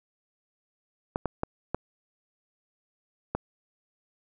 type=clicks; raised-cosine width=1 ms; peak=-13 dBFS; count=5; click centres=1.159 / 1.257 / 1.434 / 1.746 / 3.35 s; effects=none